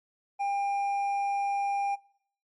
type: tone with hard clipping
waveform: triangle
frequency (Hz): 800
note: G5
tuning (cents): +35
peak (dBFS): -28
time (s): 0.39-1.96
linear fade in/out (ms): 20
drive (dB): 8
effects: noise-tail reverb RT60 0.6 s tail -21 dB re dry + MP3 48 kbps